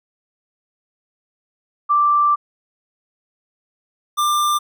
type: tone pair in turn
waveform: sine / square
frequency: 1174.7 / 1189.7 Hz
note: D6 / D6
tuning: 0 / +22 cents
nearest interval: unison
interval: 22 cents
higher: second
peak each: -12 / -16 dBFS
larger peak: first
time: 1.89-2.36 / 4.17-4.59 s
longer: first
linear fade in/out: 20 ms
effects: none